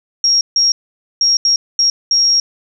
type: tone bursts at uneven times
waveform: sine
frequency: 5588 Hz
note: F8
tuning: in tune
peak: -9 dBFS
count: 6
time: 0.24-0.41 / 0.56-0.72 / 1.21-1.37 / 1.45-1.56 / 1.79-1.9 / 2.11-2.4 s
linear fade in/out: 2 ms
effects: none